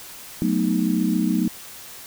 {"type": "chord", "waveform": "sine", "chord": "B dominant seventh", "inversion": "second", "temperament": "equal", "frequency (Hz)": [185, 220, 246.9, 311.1], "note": ["F#3", "A3", "B3", "D#4"], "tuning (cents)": [0, 0, 0, 0], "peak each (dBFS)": [-23, -23, -25, -24], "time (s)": [0.42, 1.48], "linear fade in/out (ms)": 0, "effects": ["white hiss -40 dBFS RMS until 2.06 s"]}